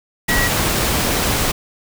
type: tone in noise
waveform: sine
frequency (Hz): 1925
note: B6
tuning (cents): -45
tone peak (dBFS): -18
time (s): 0.28-0.48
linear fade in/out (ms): 10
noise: pink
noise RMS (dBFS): -18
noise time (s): 0.28-1.52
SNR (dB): -3
effects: none